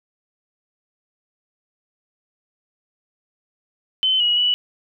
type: tone with pitch steps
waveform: sine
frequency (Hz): 3059 / 2909 / 2952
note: G7 / F#7 / F#7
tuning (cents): -43 / -30 / -5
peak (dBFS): -15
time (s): 4.03-4.54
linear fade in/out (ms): 0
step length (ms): 170
effects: none